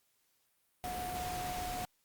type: tone in noise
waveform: sine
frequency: 725 Hz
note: F#5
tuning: 35 cents flat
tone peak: -38 dBFS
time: 0.84-1.85 s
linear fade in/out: 0 ms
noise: pink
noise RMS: -42 dBFS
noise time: 0.84-1.85 s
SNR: +1 dB
effects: white hiss -75 dBFS RMS until 2.04 s + Opus 48 kbps